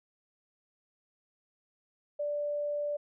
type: tone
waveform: sine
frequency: 586 Hz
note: D5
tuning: 4 cents flat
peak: -30 dBFS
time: 2.19-2.97 s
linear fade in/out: 10 ms
effects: none